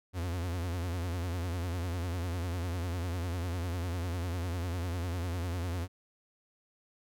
45% pulse tone with vibrato, 87.6 Hz, F2, 6 cents sharp, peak -32 dBFS, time 0.13-5.88 s, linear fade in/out 50 ms, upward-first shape triangle, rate 10 Hz, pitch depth 120 cents each way, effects none

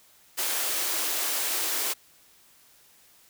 white high-pass noise, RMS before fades -28 dBFS, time 0.37-1.94 s, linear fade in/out 20 ms, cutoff 280 Hz, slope 48 dB/octave, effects white hiss -58 dBFS RMS until 3.29 s

